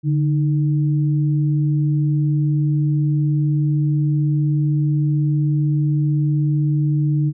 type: tone pair together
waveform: sine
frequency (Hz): 146.83 / 311.1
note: D3 / D#4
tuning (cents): 0 / 0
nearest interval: octave + minor second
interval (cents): 1300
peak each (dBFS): -15 / -25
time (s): 0.03-7.33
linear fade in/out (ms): 50
effects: none